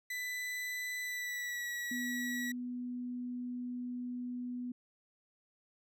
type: tone with pitch glide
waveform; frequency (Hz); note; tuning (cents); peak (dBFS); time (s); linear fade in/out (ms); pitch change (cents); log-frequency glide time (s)
40% pulse; 1993 to 1929.6; B6 to B6; +15 to -41; -36; 0.1-2.52; 5; -56; 1.02-1.67
type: tone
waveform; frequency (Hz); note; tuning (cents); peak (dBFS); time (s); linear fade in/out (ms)
sine; 246.6; B3; -2; -37; 1.91-4.72; 5
effects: none